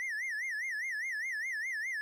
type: tone with vibrato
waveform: triangle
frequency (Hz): 1906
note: A#6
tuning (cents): +38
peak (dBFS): -32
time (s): 0-2.01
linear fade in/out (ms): 0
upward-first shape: sine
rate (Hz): 4.9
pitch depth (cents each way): 200
effects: none